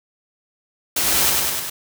white noise with echo, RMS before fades -20 dBFS, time 0.96-1.3 s, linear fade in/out 5 ms, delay 100 ms, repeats 4, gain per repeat -2 dB, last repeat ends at 1.7 s, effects none

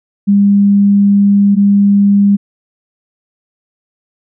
sine tone pair in turn, 201.1 / 201.1 Hz, G3 / G3, +44 / +44 cents, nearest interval unison, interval 0 cents, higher neither, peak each -5 dBFS, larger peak neither, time 0.27-1.56 / 1.56-2.37 s, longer first, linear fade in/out 20 ms, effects none

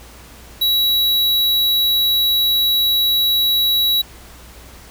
square tone, 3900 Hz, B7, 23 cents flat, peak -14 dBFS, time 0.61-4.02 s, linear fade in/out 10 ms, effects added 60 Hz sine -42 dBFS peak until 4.9 s + pink hiss -42 dBFS RMS until 4.9 s

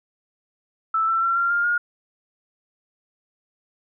sine tone with pitch steps, 1318.5 / 1339.2 / 1360.3 / 1381.7 / 1403.4 / 1425.4 Hz, E6 / E6 / F6 / F6 / F6 / F6, 0 / +27 / -46 / -19 / +8 / +35 cents, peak -18 dBFS, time 0.94-1.78 s, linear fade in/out 5 ms, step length 140 ms, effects none

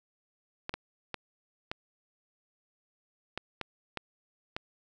clicks, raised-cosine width 0.3 ms, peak -18 dBFS, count 8, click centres 0.694 / 0.74 / 1.143 / 1.715 / 3.376 / 3.613 / 3.973 / 4.565 s, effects none

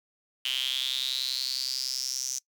sawtooth tone with high-pass filter sweep, 130.7 Hz, C3, 1 cent flat, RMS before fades -31 dBFS, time 0.45-2.39 s, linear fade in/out 5 ms, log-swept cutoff 3000 to 6100 Hz, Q 8.6, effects noise-tail reverb RT60 0.1 s tail -23 dB re dry

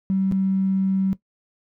triangle tone with dropouts, 191.7 Hz, G3, 38 cents flat, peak -14 dBFS, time 0.1-1.13 s, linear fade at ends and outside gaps 0 ms, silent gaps 0.314-0.322 s, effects noise-tail reverb RT60 0.1 s tail -18 dB re dry + tanh soft clip ceiling -16 dBFS

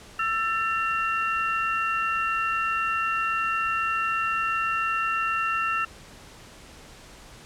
sine tone cluster, 1330 / 1778 / 2744 Hz, E6 / A6 / F7, +15 / +18 / -31 cents, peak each -25 / -31 / -29 dBFS, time 0.19-5.85 s, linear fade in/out 5 ms, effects pink hiss -47 dBFS RMS until 7.45 s + low-pass 9000 Hz 12 dB/octave

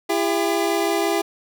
25% pulse tone pair together, 336 / 401.3 Hz, E4 / G4, +33 / +41 cents, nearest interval minor third, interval 308 cents, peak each -18 dBFS, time 0.09-1.22 s, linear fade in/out 10 ms, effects none

